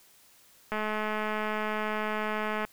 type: click train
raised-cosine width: 0.5 ms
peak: -17 dBFS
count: 414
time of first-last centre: 0.72-2.65 s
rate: 214 Hz
effects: white hiss -59 dBFS RMS until 2.72 s